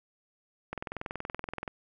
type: click train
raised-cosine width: 0.5 ms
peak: -20 dBFS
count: 21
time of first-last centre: 0.73-1.678 s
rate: 21.1 Hz
effects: none